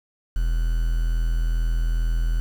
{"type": "tone with quantisation", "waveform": "triangle", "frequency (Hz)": 41.15, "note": "E1", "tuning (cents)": -2, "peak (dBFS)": -17, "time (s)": [0.36, 2.4], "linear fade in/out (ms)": 0, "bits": 7, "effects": []}